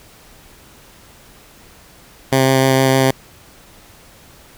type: tone with vibrato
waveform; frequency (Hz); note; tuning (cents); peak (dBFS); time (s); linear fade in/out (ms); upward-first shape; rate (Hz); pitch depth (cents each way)
10% pulse; 132.7; C3; +25; -3; 2.32-3.11; 5; sine; 6.5; 11
effects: pink hiss -45 dBFS RMS until 4.57 s